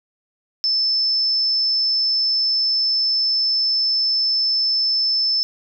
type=tone; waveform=sine; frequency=5270 Hz; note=E8; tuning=1 cent flat; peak=-16 dBFS; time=0.64-5.43 s; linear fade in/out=0 ms; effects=none